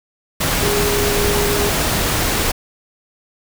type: tone in noise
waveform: sine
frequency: 410 Hz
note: G#4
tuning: 22 cents flat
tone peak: -19 dBFS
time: 0.62-1.7 s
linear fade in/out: 10 ms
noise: pink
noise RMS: -18 dBFS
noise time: 0.4-2.52 s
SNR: -4 dB
effects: none